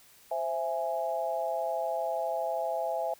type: chord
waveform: sine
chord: C augmented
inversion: none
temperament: equal with one note detuned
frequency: 523.3 / 663.1 / 830.6 Hz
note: C5 / E5 / G#5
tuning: 0 / +10 / 0 cents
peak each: -35 / -31 / -34 dBFS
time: 0.31-3.14 s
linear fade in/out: 5 ms
effects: white hiss -58 dBFS RMS until 3.19 s